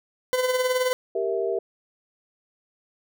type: tone with tremolo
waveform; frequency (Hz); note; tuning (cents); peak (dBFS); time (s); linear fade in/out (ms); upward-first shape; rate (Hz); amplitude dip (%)
40% pulse; 507; B4; +45; -18; 0.33-0.93; 0; sine; 19; 55
type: chord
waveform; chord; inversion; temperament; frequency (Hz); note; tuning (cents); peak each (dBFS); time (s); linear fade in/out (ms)
sine; E diminished; first; equal with one note detuned; 392 / 466.2 / 656.6; G4 / Bb4 / E5; 0 / 0 / -7; -26 / -27 / -29; 1.15-1.59; 5
effects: none